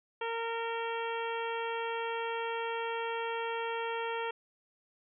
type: harmonic tone with a mistuned harmonic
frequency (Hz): 460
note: A#4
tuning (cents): -23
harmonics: 1 / 2 / 3 / 4 / 5 / 6 / 7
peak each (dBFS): -36 / -37 / -42 / -44 / -46 / -45 / -47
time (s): 0.21-4.31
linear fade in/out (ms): 5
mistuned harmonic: 6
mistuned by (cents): -19
effects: none